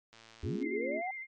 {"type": "click train", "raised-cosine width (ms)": 0.2, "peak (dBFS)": -37, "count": 57, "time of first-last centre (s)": [0.13, 0.626], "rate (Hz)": 113}
{"type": "chord", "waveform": "sine", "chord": "Bb minor seventh", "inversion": "none", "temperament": "equal", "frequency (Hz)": [233.1, 277.2, 349.2, 415.3], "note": ["Bb3", "Db4", "F4", "Ab4"], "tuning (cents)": [0, 0, 0, 0], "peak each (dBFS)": [-41, -41, -39, -41], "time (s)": [0.42, 1.02], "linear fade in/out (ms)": 50}
{"type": "linear sweep", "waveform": "sine", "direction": "up", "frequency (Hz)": [65.41, 784], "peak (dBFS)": -34, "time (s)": [0.43, 1.11], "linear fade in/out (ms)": 5}
{"type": "tone with vibrato", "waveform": "sine", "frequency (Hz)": 2093, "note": "C7", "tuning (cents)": 0, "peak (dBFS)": -39, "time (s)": [0.61, 1.27], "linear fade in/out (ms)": 50, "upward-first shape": "square", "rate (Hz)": 9.8, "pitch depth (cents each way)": 22}
{"effects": ["MP3 64 kbps"]}